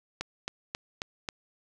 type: click train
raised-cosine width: 0.2 ms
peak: -15 dBFS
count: 5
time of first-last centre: 0.21-1.288 s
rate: 3.71 Hz
effects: none